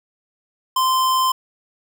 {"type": "tone", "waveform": "square", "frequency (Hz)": 1038, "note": "C6", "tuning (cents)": -14, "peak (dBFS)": -16, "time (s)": [0.76, 1.32], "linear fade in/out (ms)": 5, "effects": []}